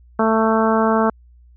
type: harmonic tone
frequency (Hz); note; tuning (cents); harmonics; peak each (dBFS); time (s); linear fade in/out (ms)
221.9; A3; +15; 1 / 2 / 3 / 4 / 5 / 6 / 7; -18 / -20 / -21 / -22 / -23 / -24 / -30; 0.19-1.1; 5
effects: added 60 Hz sine -45 dBFS peak until 1.56 s